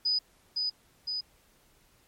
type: tone with echo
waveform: sine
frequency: 4978 Hz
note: D#8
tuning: in tune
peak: -24 dBFS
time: 0.05-0.19 s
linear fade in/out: 10 ms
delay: 510 ms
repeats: 2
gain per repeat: -3 dB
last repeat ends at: 1.21 s
effects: pink hiss -64 dBFS RMS until 2.07 s + MP3 64 kbps